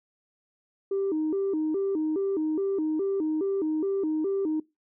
sine tone with vibrato, 349.2 Hz, F4, in tune, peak -23 dBFS, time 0.91-4.6 s, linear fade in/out 5 ms, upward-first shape square, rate 2.4 Hz, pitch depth 200 cents each way, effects noise-tail reverb RT60 0.2 s tail -21 dB re dry + tanh soft clip ceiling -21 dBFS

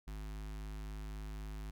square tone with notch filter, 51.91 Hz, G#1, in tune, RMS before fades -44 dBFS, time 0.07-1.71 s, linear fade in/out 10 ms, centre 530 Hz, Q 1.7, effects none

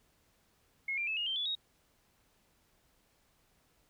sine tone with pitch steps, 2166 / 2376 / 2606 / 2858 / 3135 / 3438 / 3771 Hz, C#7 / D7 / E7 / F7 / G7 / A7 / A#7, -41 / +20 / -20 / +39 / -1 / -41 / +19 cents, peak -32 dBFS, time 0.88-1.552 s, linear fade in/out 5 ms, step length 96 ms, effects pink hiss -71 dBFS RMS until 3.89 s

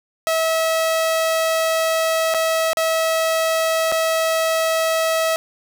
sawtooth tone with dropouts, 647 Hz, E5, 32 cents flat, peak -13 dBFS, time 0.27-5.36 s, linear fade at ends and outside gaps 0 ms, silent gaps 2.34-2.346 / 2.732-2.771 / 3.918-3.923 s, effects none

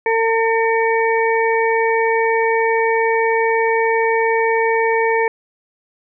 harmonic tone, 452.8 Hz, A4, 50 cents sharp, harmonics 1 / 2 / 4 / 5, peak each -16 / -19 / -22 / -23 dBFS, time 0.06-5.28 s, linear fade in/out 2 ms, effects none

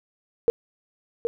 sine tone with echo, 466.2 Hz, A#4, in tune, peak -14 dBFS, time 0.48-0.5 s, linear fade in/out 0 ms, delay 770 ms, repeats 1, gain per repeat -7 dB, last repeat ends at 1.27 s, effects none

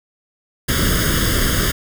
pink noise with comb filter, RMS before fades -17 dBFS, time 0.68-1.72 s, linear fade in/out 10 ms, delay 0.6 ms, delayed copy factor +0.9, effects none

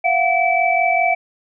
sine tone cluster, 685 / 730 / 2308 Hz, F5 / F#5 / D7, -34 / -24 / -31 cents, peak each -18 dBFS, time 0.04-1.15 s, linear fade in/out 10 ms, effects none

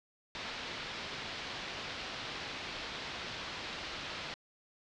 white low-pass noise, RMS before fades -42 dBFS, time 0.35-4.34 s, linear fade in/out 0 ms, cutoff 4400 Hz, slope 24 dB/octave, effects low-pass 7000 Hz 12 dB/octave

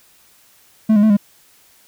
triangle tone with pitch steps, 218.1 / 205.9 / 218 / 203.4 Hz, A3 / G#3 / A3 / G#3, -15 / -15 / -16 / -36 cents, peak -7 dBFS, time 0.89-1.17 s, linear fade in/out 10 ms, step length 70 ms, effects white hiss -52 dBFS RMS until 1.87 s

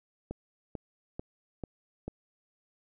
click train, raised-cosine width 2 ms, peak -23 dBFS, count 5, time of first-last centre 0.31-2.08 s, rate 2.26 Hz, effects none

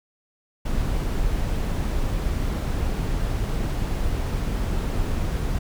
brown noise, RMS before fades -24 dBFS, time 0.65-5.59 s, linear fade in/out 10 ms, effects none

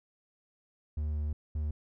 triangle tone pair in turn, 75.3 / 75.63 Hz, D2 / D#2, +44 / -49 cents, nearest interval unison, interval 7 cents, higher second, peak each -28 dBFS, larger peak neither, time 0.97-1.33 / 1.55-1.71 s, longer first, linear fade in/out 5 ms, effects none

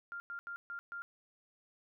sine tone bursts at uneven times, 1396.9 Hz, F6, in tune, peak -40 dBFS, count 5, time 0.12-0.2 / 0.3-0.39 / 0.47-0.56 / 0.7-0.79 / 0.92-1.02 s, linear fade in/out 0 ms, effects none

